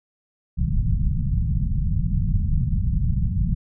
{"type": "low-pass noise", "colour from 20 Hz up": "pink", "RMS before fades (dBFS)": -21, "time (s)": [0.57, 3.55], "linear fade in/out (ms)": 10, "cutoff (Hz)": 190, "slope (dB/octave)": 48, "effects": []}